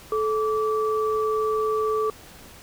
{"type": "tone pair together", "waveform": "sine", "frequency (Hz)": [434.1, 1159], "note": ["A4", "D6"], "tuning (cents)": [-23, -23], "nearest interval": "octave + perfect fourth", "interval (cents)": 1700, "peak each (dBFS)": [-22, -26], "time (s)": [0.12, 2.1], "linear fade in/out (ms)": 2, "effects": ["pink hiss -46 dBFS RMS until 2.62 s"]}